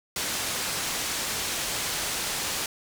white low-pass noise, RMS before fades -30 dBFS, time 0.16-2.66 s, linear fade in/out 2 ms, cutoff 8400 Hz, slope 12 dB/octave, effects none

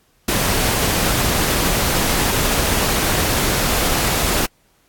pink noise, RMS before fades -18 dBFS, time 0.28-4.46 s, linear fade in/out 5 ms, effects pink hiss -59 dBFS RMS until 4.88 s + AAC 64 kbps

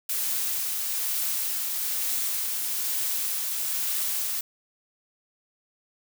blue noise with tremolo, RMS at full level -27 dBFS, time 0.09-4.41 s, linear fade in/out 5 ms, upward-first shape triangle, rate 1.1 Hz, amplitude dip 25%, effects none

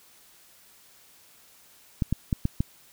clicks, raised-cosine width 5 ms, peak -11 dBFS, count 5, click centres 2.022 / 2.126 / 2.328 / 2.454 / 2.605 s, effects white hiss -56 dBFS RMS until 2.92 s

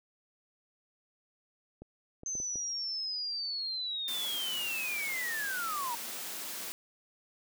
clicks, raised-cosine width 2 ms, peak -33 dBFS, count 5, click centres 1.82 / 2.234 / 2.353 / 2.401 / 2.557 s
sine linear sweep, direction down, 6272 to 918 Hz, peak -33 dBFS, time 2.26-5.95 s, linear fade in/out 2 ms
white high-pass noise, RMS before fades -40 dBFS, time 4.08-6.72 s, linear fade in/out 0 ms, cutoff 160 Hz, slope 24 dB/octave
effects none

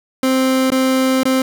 30% pulse tone with dropouts, 261.6 Hz, C4, in tune, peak -10 dBFS, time 0.23-1.42 s, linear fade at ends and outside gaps 2 ms, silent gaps 0.703-0.719 / 1.233-1.254 s, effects none

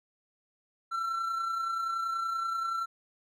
triangle tone with amplitude modulation, 1348 Hz, E6, 38 cents sharp, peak -26 dBFS, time 0.91-2.86 s, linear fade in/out 20 ms, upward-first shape sine, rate 30.5 Hz, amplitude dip 40%, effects none

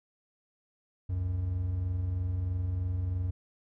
triangle tone pair together, 68.49 / 91.6 Hz, C#2 / F#2, -20 / -17 cents, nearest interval perfect fourth, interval 503 cents, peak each -36 / -27 dBFS, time 1.09-3.31 s, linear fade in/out 10 ms, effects none

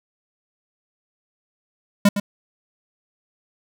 square tone with echo, 202.5 Hz, G#3, 43 cents flat, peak -11 dBFS, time 2.05-2.09 s, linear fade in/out 5 ms, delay 110 ms, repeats 1, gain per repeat -10 dB, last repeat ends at 2.2 s, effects none

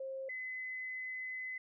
sine tone pair in turn, 533 / 2027 Hz, C5 / B6, +32 / +45 cents, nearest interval octave + major seventh, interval 2313 cents, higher second, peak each -39 / -39 dBFS, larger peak neither, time 0-0.29 / 0.29-1.58 s, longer second, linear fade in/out 5 ms, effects none

